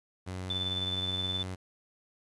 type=tone with pitch glide; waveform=sawtooth; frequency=92.5 to 93.04 Hz; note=F#2 to F#2; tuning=0 to +10 cents; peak=-32 dBFS; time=0.26-1.56 s; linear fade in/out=20 ms; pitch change=+10 cents; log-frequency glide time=0.42-1.1 s
type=tone with tremolo; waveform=sine; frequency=3520 Hz; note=A7; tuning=in tune; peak=-29 dBFS; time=0.5-1.43 s; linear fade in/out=2 ms; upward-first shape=sine; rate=19 Hz; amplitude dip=50%
effects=resampled to 24000 Hz + 10-bit